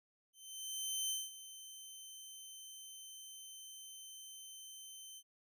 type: tone with ADSR envelope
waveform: 15% pulse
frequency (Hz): 3086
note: G7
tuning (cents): -28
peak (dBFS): -28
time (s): 0.33-5.23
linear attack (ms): 770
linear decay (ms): 200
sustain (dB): -15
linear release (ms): 55
effects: none